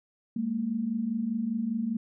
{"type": "tone pair together", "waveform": "sine", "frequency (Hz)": [204.2, 229.2], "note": ["G#3", "A#3"], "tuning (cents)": [-29, -29], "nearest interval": "major second", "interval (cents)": 200, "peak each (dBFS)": [-33, -28], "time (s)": [0.36, 1.97], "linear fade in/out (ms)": 5, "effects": []}